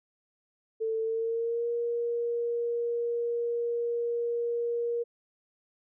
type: tone with pitch glide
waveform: sine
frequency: 445.4 to 471.9 Hz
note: A4 to A#4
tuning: +21 to +21 cents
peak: -27 dBFS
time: 0.8-5.04 s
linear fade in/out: 20 ms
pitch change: +100 cents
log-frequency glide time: 1.01-1.67 s
effects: none